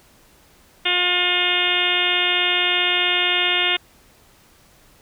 harmonic tone, 356.9 Hz, F4, 38 cents sharp, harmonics 1 / 2 / 3 / 4 / 5 / 6 / 7 / 8 / 9 / 10, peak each -29 / -29 / -33 / -28 / -29 / -24 / -26 / -22 / -26 / -24 dBFS, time 0.85-3.77 s, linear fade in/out 10 ms, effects pink hiss -53 dBFS RMS until 5.01 s

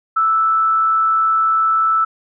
sine tone with frequency modulation, 1318.5 Hz, E6, in tune, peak -12 dBFS, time 0.16-2.05 s, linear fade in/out 10 ms, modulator 144 Hz, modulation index 0.23, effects none

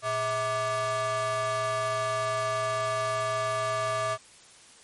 square ring-modulated tone, 265 Hz, C4, 22 cents sharp, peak -24 dBFS, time 0.02-4.18 s, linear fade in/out 50 ms, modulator 911 Hz, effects white hiss -53 dBFS RMS until 4.83 s + MP3 48 kbps

